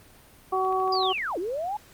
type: harmonic tone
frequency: 376.5 Hz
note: F#4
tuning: 30 cents sharp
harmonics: 1 / 2 / 3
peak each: -27 / -26 / -27 dBFS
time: 0.52-1.13 s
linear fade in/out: 10 ms
type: click train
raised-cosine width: 0.3 ms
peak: -31 dBFS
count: 8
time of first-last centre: 0.65-1.18 s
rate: 13.2 Hz
type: linear two-way sweep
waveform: sine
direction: down then up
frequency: 4978 to 319.2 to 865 Hz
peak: -27 dBFS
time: 0.92-1.77 s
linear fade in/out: 5 ms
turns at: 1.38 s
effects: pink hiss -53 dBFS RMS until 1.93 s + Opus 32 kbps